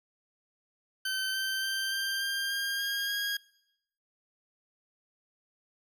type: tone with pitch steps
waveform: 20% pulse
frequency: 1539 / 1552.4 / 1565.9 / 1579.5 / 1593.3 / 1607.1 / 1621.1 / 1635.2 Hz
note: G6 / G6 / G6 / G6 / G6 / G6 / G#6 / G#6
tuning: -32 / -17 / -2 / +13 / +28 / +43 / -42 / -27 cents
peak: -25 dBFS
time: 1.05-3.37 s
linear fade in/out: 5 ms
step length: 290 ms
effects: noise-tail reverb RT60 0.8 s tail -22 dB re dry